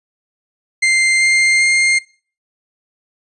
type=tone with pitch steps; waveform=40% pulse; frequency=2093 / 2105 / 2117 Hz; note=C7 / C7 / C7; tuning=0 / +10 / +20 cents; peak=-10 dBFS; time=0.82-1.99 s; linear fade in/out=10 ms; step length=390 ms; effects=noise-tail reverb RT60 0.4 s tail -21 dB re dry + resampled to 24000 Hz